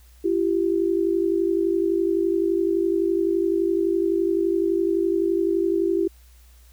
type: tone pair together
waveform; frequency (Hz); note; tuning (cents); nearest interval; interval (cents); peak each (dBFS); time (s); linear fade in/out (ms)
sine; 337.2 / 389; E4 / G4; +39 / -13; major second; 248; -21 / -22; 0.24-6.08; 10
effects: added 60 Hz sine -48 dBFS peak until 6.72 s + white hiss -58 dBFS RMS until 6.72 s